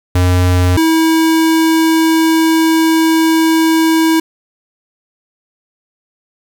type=tone pair in turn; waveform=square; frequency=90.2 / 323 Hz; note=F#2 / E4; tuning=-44 / -35 cents; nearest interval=octave + minor seventh; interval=2209 cents; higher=second; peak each=-9 dBFS; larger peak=neither; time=0.15-0.77 / 0.77-4.2 s; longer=second; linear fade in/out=5 ms; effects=7-bit